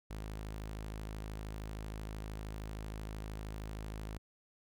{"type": "tone", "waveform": "sawtooth", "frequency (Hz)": 53, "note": "G#1", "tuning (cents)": 36, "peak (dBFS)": -37, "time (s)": [0.1, 4.18], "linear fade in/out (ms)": 10, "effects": []}